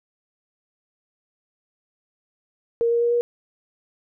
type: tone with pitch steps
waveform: sine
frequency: 466.2 / 470 / 473.8 / 477.6 Hz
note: A#4 / A#4 / A#4 / A#4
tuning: 0 / +14 / +28 / +42 cents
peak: -17 dBFS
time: 2.81-3.21 s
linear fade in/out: 0 ms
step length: 100 ms
effects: none